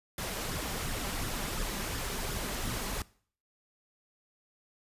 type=noise with flanger; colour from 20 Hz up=pink; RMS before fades=-35 dBFS; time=0.18-3.02 s; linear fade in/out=2 ms; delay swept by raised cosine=0.56 to 5.16 ms; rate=2.8 Hz; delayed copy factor=+0.5; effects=noise-tail reverb RT60 0.5 s tail -21 dB re dry + resampled to 32000 Hz